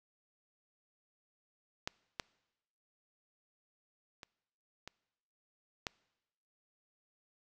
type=clicks; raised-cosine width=0.2 ms; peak=-18 / -18 / -30 / -27 / -18 dBFS; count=5; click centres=1.875 / 2.198 / 4.232 / 4.876 / 5.868 s; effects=noise-tail reverb RT60 1.0 s tail -24 dB re dry